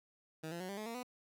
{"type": "tone with pitch steps", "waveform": "15% pulse", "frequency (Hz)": [158.6, 170.97, 184.3, 198.67, 214.2, 230.9, 248.9], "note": ["D#3", "F3", "F#3", "G3", "A3", "A#3", "B3"], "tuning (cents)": [33, -37, -7, 23, -46, -16, 14], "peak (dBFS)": -35, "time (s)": [0.43, 1.032], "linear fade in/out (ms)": 10, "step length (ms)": 86, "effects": []}